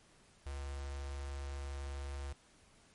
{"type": "tone with notch filter", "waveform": "square", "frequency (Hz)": 69.5, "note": "C#2", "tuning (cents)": 5, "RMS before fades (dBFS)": -42, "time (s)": [0.46, 2.33], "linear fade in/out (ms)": 5, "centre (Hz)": 230, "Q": 0.86, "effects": ["pink hiss -65 dBFS RMS until 2.94 s", "MP3 48 kbps"]}